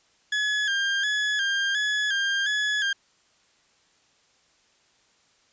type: tone with vibrato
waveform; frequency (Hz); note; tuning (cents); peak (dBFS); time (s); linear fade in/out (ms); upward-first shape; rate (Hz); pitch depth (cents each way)
30% pulse; 1647; G#6; -15; -20; 0.32-2.93; 5; square; 1.4; 52
effects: white hiss -63 dBFS RMS until 5.52 s + resampled to 16000 Hz